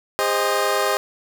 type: chord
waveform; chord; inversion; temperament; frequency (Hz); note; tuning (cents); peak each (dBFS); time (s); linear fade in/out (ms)
20% pulse; Ab major; none; equal with one note detuned; 405.1 / 523.3 / 622.3; Ab4 / C5 / Eb5; -43 / 0 / 0; -18; 0.19-0.97; 0
effects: none